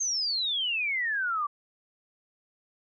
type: exponential sweep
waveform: sine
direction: down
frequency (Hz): 6490 to 1142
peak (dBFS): -26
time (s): 0-1.47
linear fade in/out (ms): 10
effects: none